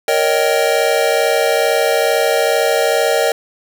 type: chord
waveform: square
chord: Eb dominant seventh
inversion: second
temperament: just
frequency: 466.7 / 560 / 622.3 / 777.8 Hz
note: Bb4 / Db5 / Eb5 / G5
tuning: +2 / +18 / 0 / -14 cents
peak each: -18 / -19 / -18 / -21 dBFS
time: 0.08-3.32 s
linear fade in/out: 2 ms
effects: none